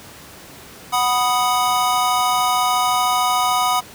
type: chord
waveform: square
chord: B major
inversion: second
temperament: equal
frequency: 740 / 987.8 / 1244.5 Hz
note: F#5 / B5 / D#6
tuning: 0 / 0 / 0 cents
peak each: -21 dBFS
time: 0.92-3.81 s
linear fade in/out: 20 ms
effects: pink hiss -40 dBFS RMS until 3.94 s + high-pass 80 Hz 12 dB/octave